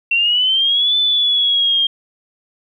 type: linear two-way sweep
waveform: sine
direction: up then down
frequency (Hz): 2709 to 3520 to 3201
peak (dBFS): -12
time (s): 0.11-1.87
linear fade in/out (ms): 5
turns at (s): 0.97
effects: 9-bit